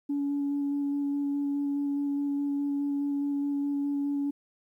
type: tone with vibrato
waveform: sine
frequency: 283.8 Hz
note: C#4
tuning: 41 cents sharp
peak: -25 dBFS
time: 0.09-4.31 s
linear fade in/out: 10 ms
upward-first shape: square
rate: 4.8 Hz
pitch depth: 8 cents each way
effects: tanh soft clip ceiling -23 dBFS + 11-bit